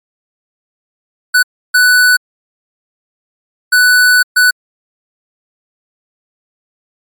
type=tone bursts at uneven times; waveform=square; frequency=1489 Hz; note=F#6; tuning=11 cents sharp; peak=-6 dBFS; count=4; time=1.34-1.43 / 1.74-2.17 / 3.72-4.23 / 4.36-4.51 s; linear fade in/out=10 ms; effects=MP3 96 kbps